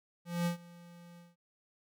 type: tone with ADSR envelope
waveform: square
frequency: 172.7 Hz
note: F3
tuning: 19 cents flat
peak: -29 dBFS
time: 0.25-1.36 s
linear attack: 210 ms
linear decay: 110 ms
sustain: -23 dB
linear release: 180 ms
effects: none